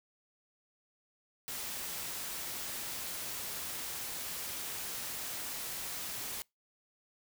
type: noise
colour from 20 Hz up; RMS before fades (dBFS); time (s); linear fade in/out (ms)
white; -40; 1.48-6.42; 0
effects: noise-tail reverb RT60 0.2 s tail -25 dB re dry